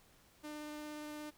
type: tone with vibrato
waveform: sawtooth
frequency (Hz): 300.4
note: D4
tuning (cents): +39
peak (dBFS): -40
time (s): 0.43-1.31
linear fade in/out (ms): 20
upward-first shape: triangle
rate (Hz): 17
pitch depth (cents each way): 9
effects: pink hiss -66 dBFS RMS until 1.37 s